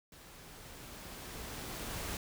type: noise with level ramp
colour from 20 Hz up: pink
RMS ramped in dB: -55 to -39 dBFS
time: 0.12-2.17 s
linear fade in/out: 2 ms
effects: none